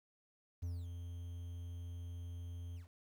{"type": "tone with ADSR envelope", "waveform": "triangle", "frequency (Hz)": 86.6, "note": "F2", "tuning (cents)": -14, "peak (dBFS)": -35, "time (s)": [0.62, 2.88], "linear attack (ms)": 12, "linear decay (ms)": 230, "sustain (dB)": -6, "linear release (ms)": 120, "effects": ["11-bit"]}